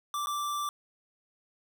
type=tone with dropouts; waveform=square; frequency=1172 Hz; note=D6; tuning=4 cents flat; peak=-31 dBFS; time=0.14-0.69 s; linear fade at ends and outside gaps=1 ms; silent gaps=0.26-0.27 s; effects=none